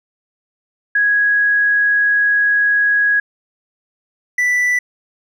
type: tone pair in turn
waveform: sine / triangle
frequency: 1661.2 / 1975.5 Hz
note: G#6 / B6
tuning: 0 / 0 cents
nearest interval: minor third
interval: 300 cents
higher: second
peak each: -11 dBFS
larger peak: neither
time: 0.95-3.2 / 4.38-4.79 s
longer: first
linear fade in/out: 5 ms
effects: none